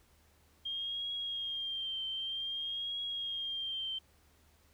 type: tone with vibrato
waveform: sine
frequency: 3211 Hz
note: G7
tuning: 41 cents sharp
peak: -35 dBFS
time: 0.65-3.99 s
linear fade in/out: 10 ms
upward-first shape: triangle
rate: 0.53 Hz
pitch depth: 54 cents each way
effects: added 76 Hz sine -67 dBFS peak until 4.73 s + pink hiss -68 dBFS RMS until 4.73 s